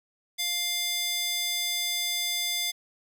square tone with high-pass filter, 700 Hz, F5, 4 cents sharp, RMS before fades -29 dBFS, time 0.38-2.72 s, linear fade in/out 20 ms, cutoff 3300 Hz, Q 1.5, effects none

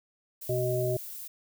violet noise, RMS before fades -41 dBFS, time 0.41-1.28 s, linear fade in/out 10 ms
harmonic tone, 125 Hz, B2, 21 cents sharp, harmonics 1 / 3 / 5, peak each -30 / -30 / -30 dBFS, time 0.49-0.97 s, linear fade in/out 5 ms
effects none

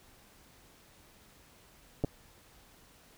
clicks, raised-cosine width 2 ms, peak -17 dBFS, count 2, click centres 2.039 / 2.046 s, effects pink hiss -60 dBFS RMS until 3.17 s

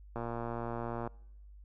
click train, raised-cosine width 1 ms, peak -24 dBFS, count 108, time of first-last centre 0.16-1.075 s, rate 117 Hz, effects noise-tail reverb RT60 0.9 s tail -25 dB re dry + added 50 Hz sine -50 dBFS peak until 1.64 s

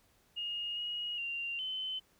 sine tone with pitch steps, 2854 / 2888 / 2776 / 3052 Hz, F7 / F#7 / F7 / G7, +37 / -43 / -11 / -47 cents, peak -35 dBFS, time 0.36-2 s, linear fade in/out 20 ms, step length 410 ms, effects pink hiss -69 dBFS RMS until 2.19 s

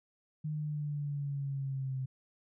sine linear sweep, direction down, 153.6 to 130.4 Hz, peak -33 dBFS, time 0.44-2.06 s, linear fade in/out 10 ms, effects none

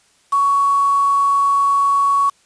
sine tone with quantisation, 1118 Hz, C#6, 14 cents sharp, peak -12 dBFS, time 0.32-2.3 s, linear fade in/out 10 ms, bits 5, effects white hiss -56 dBFS RMS until 2.45 s + resampled to 22050 Hz

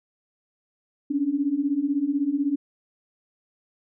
sine beating tone pair, 273.2 / 289.2 Hz, C#4 / D4, -25 / -27 cents, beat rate 16 Hz, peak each -26 / -23 dBFS, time 1.1-2.56 s, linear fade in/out 10 ms, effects none

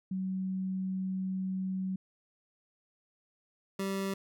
sine / 25% pulse tone pair in turn, 188.4 / 194.59 Hz, F#3 / G3, +32 / -12 cents, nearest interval minor second, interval 56 cents, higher second, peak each -31 / -28 dBFS, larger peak second, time 0.11-1.96 / 3.79-4.14 s, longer first, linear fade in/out 5 ms, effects none

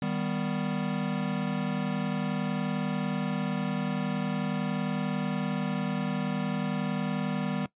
square chord, Eb augmented, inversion none, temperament equal, 155.56 / 196 / 246.9 Hz, Eb3 / G3 / B3, 0 / 0 / 0 cents, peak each -34 / -32 / -34 dBFS, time 0.02-7.66 s, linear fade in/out 2 ms, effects noise-tail reverb RT60 0.1 s tail -19 dB re dry + resampled to 8000 Hz

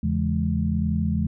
sine tone cluster, 82.5 / 139.3 / 169.5 / 211.3 Hz, E2 / C#3 / E3 / G#3, +2 / +9 / +49 / +30 cents, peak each -25 / -31 / -26 / -25 dBFS, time 0.03-1.27 s, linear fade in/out 5 ms, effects none

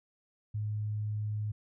sine tone, 105.9 Hz, G#2, 34 cents sharp, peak -31 dBFS, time 0.54-1.52 s, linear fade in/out 10 ms, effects none

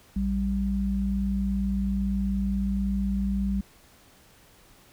sine tone pair together, 58.2 / 196 Hz, A#1 / G3, -2 / 0 cents, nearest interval octave + major sixth, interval 2102 cents, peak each -28 / -25 dBFS, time 0.16-3.61 s, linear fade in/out 5 ms, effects pink hiss -56 dBFS RMS until 4.92 s

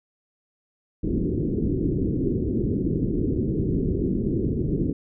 white low-pass noise, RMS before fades -24 dBFS, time 1.03-4.93 s, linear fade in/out 10 ms, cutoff 390 Hz, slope 48 dB/octave, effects none

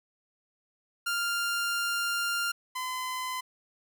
sawtooth tone pair in turn, 1396.9 / 1020.2 Hz, F6 / C6, 0 / -44 cents, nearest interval perfect fourth, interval 544 cents, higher first, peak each -24 / -28 dBFS, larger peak first, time 1.06-2.52 / 2.75-3.41 s, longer first, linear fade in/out 10 ms, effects none

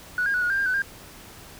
sine tone with pitch steps, 1472 / 1620 / 1474 / 1444 / 1587 / 1602 / 1506 / 1602 Hz, F#6 / G#6 / F#6 / F#6 / G6 / G6 / F#6 / G6, -9 / -43 / -7 / -43 / +21 / +37 / +30 / +37 cents, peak -20 dBFS, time 0.18-0.82 s, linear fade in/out 2 ms, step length 80 ms, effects tanh soft clip ceiling -16 dBFS + pink hiss -45 dBFS RMS until 1.59 s

